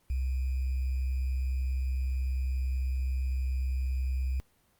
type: tone with sample-and-hold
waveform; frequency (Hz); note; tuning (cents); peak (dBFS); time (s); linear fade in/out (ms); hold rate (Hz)
sine; 64.8; C2; -16; -27; 0.1-4.4; 0; 2450
effects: pink hiss -68 dBFS RMS until 4.79 s + Opus 24 kbps